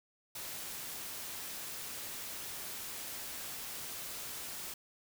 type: noise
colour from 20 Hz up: white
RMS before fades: -43 dBFS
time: 0.35-4.74 s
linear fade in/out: 5 ms
effects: none